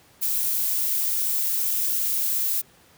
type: noise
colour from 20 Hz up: violet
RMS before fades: -24 dBFS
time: 0.21-2.62 s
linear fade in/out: 20 ms
effects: pink hiss -55 dBFS RMS until 2.97 s + high-pass 80 Hz 12 dB/octave